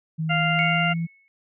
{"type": "tone with pitch glide", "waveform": "sine", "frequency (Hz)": [159.3, 166.45], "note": ["D#3", "E3"], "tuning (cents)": [41, 17], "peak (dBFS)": -23, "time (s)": [0.18, 1.07], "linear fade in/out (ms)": 20, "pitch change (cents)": 76, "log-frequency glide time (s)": [0.4, 0.94]}
{"type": "harmonic tone", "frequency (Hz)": 697, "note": "F5", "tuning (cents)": -4, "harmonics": [1, 2, 3, 4], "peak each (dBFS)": [-26, -26, -26, -26], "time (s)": [0.29, 0.94], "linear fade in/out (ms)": 20}
{"type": "tone with exponential decay", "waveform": "sine", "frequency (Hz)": 2200, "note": "C#7", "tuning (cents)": -14, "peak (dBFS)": -21, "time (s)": [0.59, 1.28], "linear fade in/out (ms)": 0, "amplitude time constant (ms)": 150}
{"effects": []}